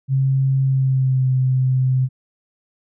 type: tone with pitch glide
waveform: sine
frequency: 134.3 to 129.65 Hz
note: C3 to C3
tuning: +46 to -15 cents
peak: -14 dBFS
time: 0.08-2.09 s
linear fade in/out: 50 ms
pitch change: -61 cents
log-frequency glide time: 0.62-1.29 s
effects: none